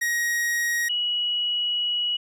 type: tone pair in turn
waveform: 45% pulse / sine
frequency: 1889 / 2920 Hz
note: A#6 / F#7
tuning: +22 / -24 cents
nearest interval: minor sixth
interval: 754 cents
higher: second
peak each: -22 dBFS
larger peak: neither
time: 0.01-0.89 / 0.89-2.17 s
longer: second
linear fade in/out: 10 ms
effects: resampled to 32000 Hz